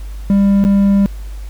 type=tone with dropouts; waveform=triangle; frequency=198.8 Hz; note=G3; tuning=25 cents sharp; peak=-6 dBFS; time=0.3-1.06 s; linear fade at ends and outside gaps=0 ms; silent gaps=0.64-0.65 s; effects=added 50 Hz sine -24 dBFS peak until 1.49 s + pink hiss -44 dBFS RMS until 1.49 s